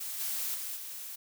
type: noise with level steps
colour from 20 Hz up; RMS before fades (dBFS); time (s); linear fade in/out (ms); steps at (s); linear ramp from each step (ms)
blue; -38 / -34 / -38 / -42; 0-1.16; 10; 0.19 / 0.54 / 0.75; 20
effects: none